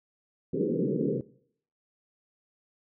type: band-pass noise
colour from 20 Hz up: white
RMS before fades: -28 dBFS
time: 0.53-1.21 s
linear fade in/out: 5 ms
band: 130 to 490 Hz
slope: 96 dB/octave
effects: noise-tail reverb RT60 0.6 s tail -19 dB re dry